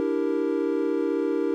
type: chord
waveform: triangle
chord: E half-diminished seventh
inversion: third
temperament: equal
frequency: 293.7 / 329.6 / 392 / 466.2 Hz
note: D4 / E4 / G4 / Bb4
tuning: 0 / 0 / 0 / 0 cents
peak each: -26 dBFS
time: 0-1.54 s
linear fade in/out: 0 ms
effects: none